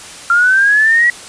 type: linear sweep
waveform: sine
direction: up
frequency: 1372 to 1940 Hz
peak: -7 dBFS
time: 0.3-1.1 s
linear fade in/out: 2 ms
effects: white hiss -32 dBFS RMS until 1.28 s + resampled to 22050 Hz